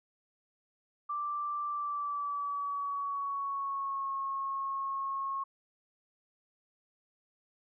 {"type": "tone with pitch glide", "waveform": "sine", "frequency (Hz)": [1174.7, 1089.7], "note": ["D6", "C#6"], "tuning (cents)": [0, -30], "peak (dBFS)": -32, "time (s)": [1.09, 5.44], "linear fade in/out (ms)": 10, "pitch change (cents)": -130, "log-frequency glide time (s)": [1.67, 4.12], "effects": []}